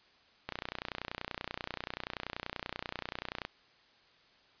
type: click train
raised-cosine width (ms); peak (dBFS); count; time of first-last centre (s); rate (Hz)
0.3; -20; 91; 0.49-3.451; 30.4
effects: white hiss -64 dBFS RMS until 4.6 s + resampled to 11025 Hz